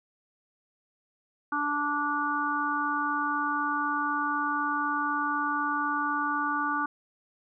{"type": "harmonic tone", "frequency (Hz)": 292, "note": "D4", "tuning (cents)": -10, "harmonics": [1, 3, 4, 5], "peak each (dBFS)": [-34, -33, -29, -31], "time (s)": [1.52, 6.86], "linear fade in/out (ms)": 5, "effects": []}